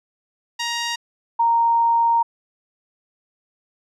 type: tone pair in turn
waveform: 10% pulse / sine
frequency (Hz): 940 / 928.7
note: A#5 / A#5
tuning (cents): +14 / -7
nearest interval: unison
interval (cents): 21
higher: first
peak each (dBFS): -14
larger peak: neither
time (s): 0.59-0.96 / 1.39-2.23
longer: second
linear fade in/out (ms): 10
effects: resampled to 24000 Hz